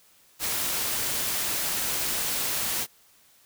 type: noise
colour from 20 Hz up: white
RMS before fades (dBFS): -28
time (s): 0.39-2.87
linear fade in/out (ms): 50
effects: white hiss -59 dBFS RMS until 3.45 s